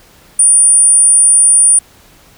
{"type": "tone", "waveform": "sine", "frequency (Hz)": 9370, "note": "D9", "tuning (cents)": -5, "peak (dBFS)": -4, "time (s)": [0.39, 1.79], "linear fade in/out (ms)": 5, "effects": ["pink hiss -44 dBFS RMS until 2.37 s"]}